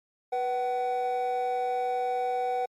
triangle tone pair together, 491.4 / 755 Hz, B4 / F#5, -9 / +35 cents, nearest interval perfect fifth, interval 744 cents, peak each -28 / -25 dBFS, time 0.32-2.66 s, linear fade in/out 10 ms, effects tanh soft clip ceiling -17 dBFS + MP3 64 kbps

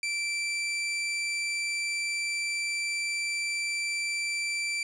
sawtooth tone, 2339 Hz, D7, 8 cents flat, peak -25 dBFS, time 0.03-4.83 s, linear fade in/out 2 ms, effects resampled to 22050 Hz + 9-bit

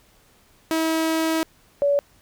sawtooth / sine tone pair in turn, 322 / 569.4 Hz, E4 / C#5, -41 / +46 cents, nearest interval minor seventh, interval 987 cents, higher second, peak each -16 dBFS, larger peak neither, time 0.71-1.43 / 1.82-1.99 s, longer first, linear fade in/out 0 ms, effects pink hiss -57 dBFS RMS until 2.21 s

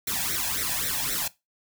white noise with flanger, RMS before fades -28 dBFS, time 0.07-1.28 s, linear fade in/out 5 ms, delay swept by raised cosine 0.51 to 1.22 ms, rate 3.8 Hz, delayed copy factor +0.85, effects noise-tail reverb RT60 0.2 s tail -18 dB re dry

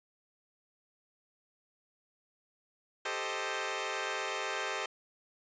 10% pulse chord, A half-diminished seventh, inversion third, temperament equal, 392 / 440 / 523.3 / 622.3 Hz, G4 / A4 / C5 / Eb5, 0 / 0 / 0 / 0 cents, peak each -31 dBFS, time 3.05-4.86 s, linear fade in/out 5 ms, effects resampled to 16000 Hz

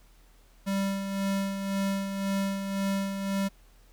square tone with tremolo, 196 Hz, G3, in tune, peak -26 dBFS, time 0.66-3.49 s, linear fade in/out 20 ms, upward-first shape sine, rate 1.9 Hz, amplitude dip 50%, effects added 40 Hz sine -55 dBFS peak until 3.92 s + pink hiss -63 dBFS RMS until 3.92 s

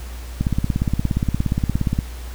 click train, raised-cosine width 5 ms, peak -6 dBFS, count 28, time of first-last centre 0.41-1.989 s, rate 17.1 Hz, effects added 60 Hz sine -30 dBFS peak until 2.34 s + pink hiss -41 dBFS RMS until 2.34 s

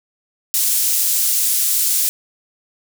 pink high-pass noise, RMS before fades -17 dBFS, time 0.54-2.09 s, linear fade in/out 0 ms, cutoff 8000 Hz, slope 12 dB/octave, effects none

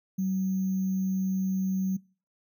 sine tone with sample-and-hold, 189.4 Hz, F#3, 41 cents sharp, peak -25 dBFS, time 0.18-1.97 s, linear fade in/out 10 ms, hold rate 6300 Hz, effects noise-tail reverb RT60 0.4 s tail -24 dB re dry

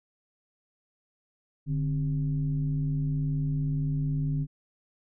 sine tone with frequency modulation, 146.83 Hz, D3, in tune, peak -25 dBFS, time 1.66-4.47 s, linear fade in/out 50 ms, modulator 118 Hz, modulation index 0.57, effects none

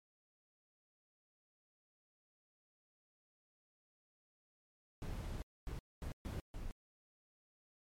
brown noise bursts at uneven times, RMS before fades -43 dBFS, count 5, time 5.02-5.42 / 5.67-5.79 / 6.02-6.12 / 6.25-6.4 / 6.54-6.71 s, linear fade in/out 0 ms, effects MP3 64 kbps

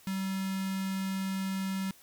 square tone with notch filter, 191.8 Hz, G3, 37 cents flat, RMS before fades -33 dBFS, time 0.07-1.91 s, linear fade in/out 2 ms, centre 520 Hz, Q 0.74, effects white hiss -58 dBFS RMS until 2.02 s

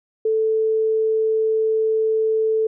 sine tone, 440 Hz, A4, in tune, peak -16 dBFS, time 0.25-2.67 s, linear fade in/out 5 ms, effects none

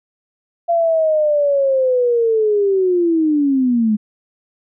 sine linear sweep, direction down, 687 to 207.7 Hz, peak -12 dBFS, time 0.68-3.97 s, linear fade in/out 20 ms, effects none

